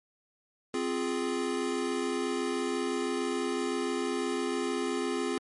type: chord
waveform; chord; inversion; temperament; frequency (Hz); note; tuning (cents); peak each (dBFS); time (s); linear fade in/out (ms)
square; F minor; second; equal; 261.6 / 349.2 / 415.3; C4 / F4 / Ab4; 0 / 0 / 0; -34; 0.74-5.38; 2
effects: MP3 48 kbps